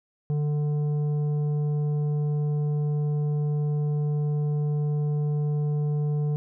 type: tone with tanh clipping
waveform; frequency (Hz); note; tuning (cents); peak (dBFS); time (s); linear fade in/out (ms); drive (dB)
sine; 148.2; D3; +16; -24; 0.3-6.36; 0; 8
effects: none

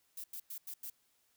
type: noise bursts at uneven times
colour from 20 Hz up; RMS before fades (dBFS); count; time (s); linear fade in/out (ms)
violet; -44; 5; 0.17-0.24 / 0.33-0.4 / 0.5-0.58 / 0.67-0.74 / 0.83-0.9; 5
effects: white hiss -74 dBFS RMS until 1.36 s

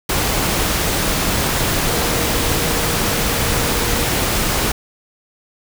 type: tone in noise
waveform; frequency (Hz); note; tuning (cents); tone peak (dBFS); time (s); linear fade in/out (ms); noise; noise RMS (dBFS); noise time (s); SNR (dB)
sine; 472; A#4; +22; -28; 1.89-4.05; 5; pink; -18; 0.09-4.72; -13
effects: none

